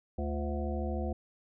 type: harmonic tone with a mistuned harmonic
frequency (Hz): 73.42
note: D2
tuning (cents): 0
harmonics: 1 / 3 / 5 / 7 / 9 / 10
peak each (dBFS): -33 / -38 / -40 / -41 / -43 / -43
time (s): 0.18-1.13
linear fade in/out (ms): 5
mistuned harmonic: 5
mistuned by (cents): -96
effects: none